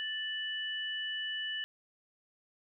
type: tone pair together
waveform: sine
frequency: 1760 / 2960 Hz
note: A6 / F#7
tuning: 0 / 0 cents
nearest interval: major sixth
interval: 900 cents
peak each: -38 / -36 dBFS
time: 0-1.64 s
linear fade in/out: 0 ms
effects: none